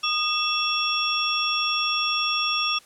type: tone cluster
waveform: sine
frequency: 1232 / 2678 / 3380 / 5550 Hz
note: D#6 / E7 / G#7 / F8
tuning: -17 / +27 / +30 / -12 cents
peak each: -27 dBFS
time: 0.03-2.79 s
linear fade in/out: 10 ms
effects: white hiss -53 dBFS RMS until 2.85 s + low-pass 10000 Hz 12 dB/octave